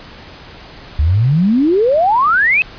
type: exponential sweep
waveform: sine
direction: up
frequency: 69.3 to 2637 Hz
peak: -9 dBFS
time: 0.99-2.62 s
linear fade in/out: 0 ms
effects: pink hiss -36 dBFS RMS until 2.78 s + resampled to 11025 Hz